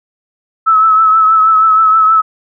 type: tone with vibrato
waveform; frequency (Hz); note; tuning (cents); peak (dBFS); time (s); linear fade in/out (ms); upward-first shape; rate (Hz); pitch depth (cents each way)
sine; 1300; E6; -24; -5; 0.66-2.22; 20; triangle; 6.3; 38
effects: none